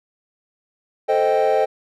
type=chord; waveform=triangle; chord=A half-diminished seventh; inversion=none; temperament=equal; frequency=440 / 523.3 / 622.3 / 784 Hz; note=A4 / C5 / Eb5 / G5; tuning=0 / 0 / 0 / 0 cents; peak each=-18 dBFS; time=1.08-1.66 s; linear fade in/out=20 ms; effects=tanh soft clip ceiling -6 dBFS